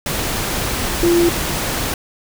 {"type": "tone in noise", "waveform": "sine", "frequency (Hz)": 343.3, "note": "F4", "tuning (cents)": -30, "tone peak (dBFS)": -11, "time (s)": [1.03, 1.29], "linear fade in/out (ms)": 2, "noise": "pink", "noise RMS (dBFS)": -21, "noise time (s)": [0.06, 1.94], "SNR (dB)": 7, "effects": []}